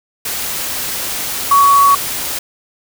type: tone in noise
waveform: sine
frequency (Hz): 1123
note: C#6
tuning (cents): +22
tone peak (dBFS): -6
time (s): 1.51-1.95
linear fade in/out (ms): 5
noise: white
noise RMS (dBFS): -21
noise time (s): 0.25-2.39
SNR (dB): +12
effects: none